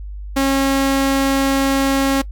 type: tone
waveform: sawtooth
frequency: 272.2 Hz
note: C#4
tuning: 31 cents flat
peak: -10 dBFS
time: 0.36-2.22 s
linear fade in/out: 10 ms
effects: noise-tail reverb RT60 0.1 s tail -20 dB re dry + added 50 Hz sine -27 dBFS peak until 2.31 s